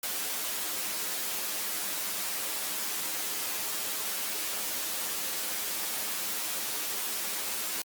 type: noise with comb filter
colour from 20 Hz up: white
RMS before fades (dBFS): -33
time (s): 0.03-7.82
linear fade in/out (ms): 2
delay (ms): 9.5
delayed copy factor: +0.75
effects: high-pass 200 Hz 12 dB/octave + Opus 48 kbps